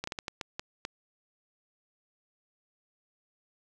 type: slowing click train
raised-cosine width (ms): 0.2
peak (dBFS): -17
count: 8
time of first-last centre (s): 0.04-0.851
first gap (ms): 34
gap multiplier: 1.4
effects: none